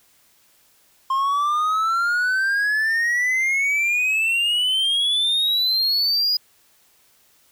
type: exponential sweep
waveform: triangle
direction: up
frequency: 1058 to 4949 Hz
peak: -16 dBFS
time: 1.1-6.37 s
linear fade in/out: 5 ms
effects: white hiss -58 dBFS RMS until 7.51 s